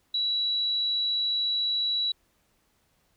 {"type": "tone", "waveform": "sine", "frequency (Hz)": 3918, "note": "B7", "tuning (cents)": -15, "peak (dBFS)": -24, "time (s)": [0.14, 2.12], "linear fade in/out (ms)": 5, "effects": ["pink hiss -69 dBFS RMS until 3.16 s"]}